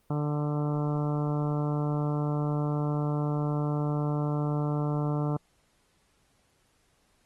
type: harmonic tone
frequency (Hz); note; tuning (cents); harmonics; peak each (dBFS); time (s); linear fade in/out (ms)
148; D3; +14; 1 / 2 / 3 / 4 / 5 / 6 / 7 / 8 / 9; -27 / -33 / -37 / -39 / -41 / -43 / -44 / -45 / -46; 0.1-5.37; 5
effects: pink hiss -68 dBFS RMS until 7.25 s + Opus 24 kbps